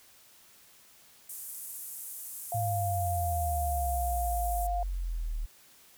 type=band-pass noise; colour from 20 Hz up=white; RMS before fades=-42 dBFS; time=1.29-4.67 s; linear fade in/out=5 ms; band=8400 to 14000 Hz; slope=24 dB/octave
type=tone with pitch glide; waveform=sine; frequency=698.5 to 704.2 Hz; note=F5 to F5; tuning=0 to +14 cents; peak=-30 dBFS; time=2.52-4.83 s; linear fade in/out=2 ms; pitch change=+14 cents; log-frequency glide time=2.8-4.17 s
type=exponential sweep; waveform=sine; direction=down; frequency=110 to 37.06 Hz; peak=-30 dBFS; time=2.54-5.46 s; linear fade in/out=10 ms
effects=white hiss -58 dBFS RMS until 5.97 s